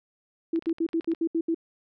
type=tone bursts; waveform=sine; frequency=329.6 Hz; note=E4; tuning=in tune; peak=-22 dBFS; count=8; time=0.53-1.546 s; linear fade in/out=5 ms; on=64 ms; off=72 ms
type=clicks; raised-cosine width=0.3 ms; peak=-29 dBFS; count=11; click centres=0.56 / 0.624 / 0.659 / 0.695 / 0.784 / 0.889 / 0.932 / 1.009 / 1.045 / 1.117 / 1.148 s
effects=none